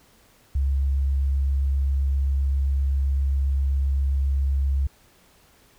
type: tone with vibrato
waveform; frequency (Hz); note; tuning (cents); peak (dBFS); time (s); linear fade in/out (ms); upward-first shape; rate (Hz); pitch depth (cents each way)
sine; 68.4; C#2; -23; -19; 0.55-4.87; 5; sine; 7.6; 8
effects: pink hiss -57 dBFS RMS until 5.78 s